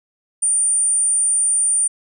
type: tone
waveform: sine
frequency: 9070 Hz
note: C#9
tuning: 39 cents sharp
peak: -14 dBFS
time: 0.42-1.88 s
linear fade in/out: 10 ms
effects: none